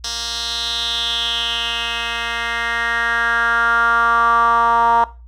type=tone with band-pass filter sweep; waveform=10% pulse; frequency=233.1 Hz; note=A#3; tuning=in tune; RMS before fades=-18 dBFS; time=0.04-5.04 s; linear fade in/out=2 ms; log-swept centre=4900 to 930 Hz; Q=4.7; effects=noise-tail reverb RT60 0.3 s tail -18 dB re dry + added 59 Hz sine -37 dBFS peak until 5.27 s